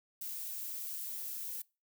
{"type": "noise", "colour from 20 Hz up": "violet", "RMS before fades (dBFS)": -41, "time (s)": [0.21, 1.62], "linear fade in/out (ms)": 5, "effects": ["noise-tail reverb RT60 0.3 s tail -24 dB re dry"]}